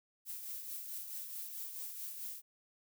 violet noise with tremolo, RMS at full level -42 dBFS, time 0.25-2.42 s, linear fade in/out 50 ms, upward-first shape triangle, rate 4.6 Hz, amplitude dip 50%, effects none

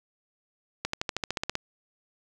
accelerating click train, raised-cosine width 0.2 ms, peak -11 dBFS, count 11, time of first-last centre 0.85-1.554 s, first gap 84 ms, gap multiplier 0.96, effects none

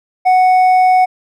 sine tone with hard clipping, 740 Hz, F#5, in tune, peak -8 dBFS, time 0.25-1.06 s, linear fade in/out 20 ms, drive 4 dB, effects none

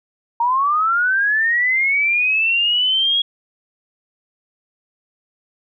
sine linear sweep, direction up, 921 to 3322 Hz, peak -14 dBFS, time 0.4-3.22 s, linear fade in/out 5 ms, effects none

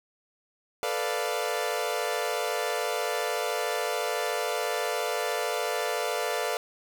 sawtooth chord, B half-diminished seventh, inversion third, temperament equal, 440 / 493.9 / 587.3 / 698.5 Hz, A4 / B4 / D5 / F5, 0 / 0 / 0 / 0 cents, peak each -29 dBFS, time 0.83-6.57 s, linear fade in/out 0 ms, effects none

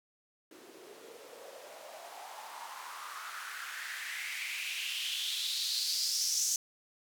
blue noise with band-pass filter sweep, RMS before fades -38 dBFS, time 0.51-6.56 s, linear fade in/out 2 ms, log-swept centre 330 to 6300 Hz, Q 4.6, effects none

